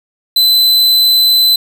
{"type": "tone", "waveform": "45% pulse", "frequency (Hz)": 4028, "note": "B7", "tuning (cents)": 33, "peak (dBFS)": -6, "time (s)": [0.36, 1.56], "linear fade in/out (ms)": 5, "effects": []}